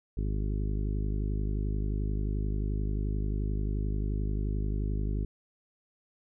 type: harmonic tone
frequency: 51.4 Hz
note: G#1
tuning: 17 cents flat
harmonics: 1 / 2 / 3 / 4 / 5 / 6 / 7 / 8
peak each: -29 / -35 / -39 / -41 / -43 / -45 / -46 / -47 dBFS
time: 0.17-5.25 s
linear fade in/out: 5 ms
effects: none